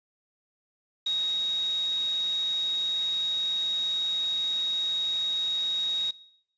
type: tone in noise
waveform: sine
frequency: 3774 Hz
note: A#7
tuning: 21 cents sharp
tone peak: -25 dBFS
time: 1.06-6.11 s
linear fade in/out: 5 ms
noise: white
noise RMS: -43 dBFS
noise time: 1.06-6.11 s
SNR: +15 dB
effects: noise-tail reverb RT60 0.7 s tail -21 dB re dry + resampled to 16000 Hz